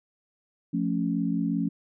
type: chord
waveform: sine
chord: F augmented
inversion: none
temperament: equal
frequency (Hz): 174.61 / 220 / 277.2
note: F3 / A3 / C#4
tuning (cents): 0 / 0 / 0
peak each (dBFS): -28 / -29 / -28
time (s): 0.73-1.69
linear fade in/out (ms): 10
effects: none